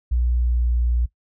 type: tone with pitch glide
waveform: sine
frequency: 60.4 to 59.74 Hz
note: B1 to A#1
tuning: -38 to +43 cents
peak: -17 dBFS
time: 0.11-1.06 s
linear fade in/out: 10 ms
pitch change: -19 cents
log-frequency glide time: 0.34-0.71 s
effects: noise-tail reverb RT60 0.1 s tail -17 dB re dry